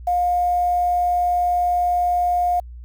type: tone with quantisation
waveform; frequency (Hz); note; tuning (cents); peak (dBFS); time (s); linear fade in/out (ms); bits
sine; 710; F5; +28; -16; 0.07-2.6; 5; 7
effects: added 60 Hz sine -34 dBFS peak until 2.84 s